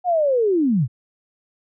sine linear sweep, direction down, 740 to 104.5 Hz, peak -15 dBFS, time 0.04-0.88 s, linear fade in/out 50 ms, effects none

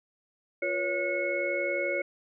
sine tone cluster, 350.5 / 486.7 / 558 / 1445 / 2190 Hz, F4 / B4 / C#5 / F#6 / C#7, +6 / -25 / +11 / -41 / -22 cents, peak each -35 / -38 / -30 / -39 / -31 dBFS, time 0.62-2.02 s, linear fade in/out 5 ms, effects none

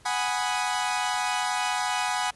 sawtooth chord, G# minor seventh, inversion third, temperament equal, 740 / 830.6 / 987.8 / 1244.5 Hz, F#5 / G#5 / B5 / D#6, 0 / 0 / 0 / 0 cents, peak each -26 / -26 / -27 / -30 dBFS, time 0.05-2.31 s, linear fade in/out 10 ms, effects pink hiss -56 dBFS RMS until 2.35 s + resampled to 24000 Hz

